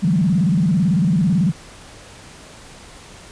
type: tone with vibrato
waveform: sine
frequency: 175.2 Hz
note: F3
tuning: 6 cents sharp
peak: -13 dBFS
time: 0.02-1.52 s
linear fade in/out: 20 ms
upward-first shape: square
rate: 18 Hz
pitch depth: 210 cents each way
effects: pink hiss -41 dBFS RMS until 3.31 s + resampled to 22050 Hz